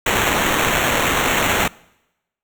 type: noise with sample-and-hold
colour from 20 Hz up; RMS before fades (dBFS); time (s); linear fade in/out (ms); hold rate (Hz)
white; -18; 0.06-1.68; 5; 4900
effects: noise-tail reverb RT60 0.9 s tail -24 dB re dry